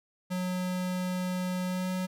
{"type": "tone with pitch glide", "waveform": "square", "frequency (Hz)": [182.5, 184.51], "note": ["F#3", "F#3"], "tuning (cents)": [-24, -5], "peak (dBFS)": -30, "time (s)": [0.3, 2.07], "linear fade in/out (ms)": 20, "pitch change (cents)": 19, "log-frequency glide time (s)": [1.66, 1.89], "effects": []}